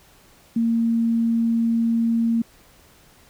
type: tone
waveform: sine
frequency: 230 Hz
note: A#3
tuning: 23 cents flat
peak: -17 dBFS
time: 0.56-2.42 s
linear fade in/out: 5 ms
effects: pink hiss -53 dBFS RMS until 3.29 s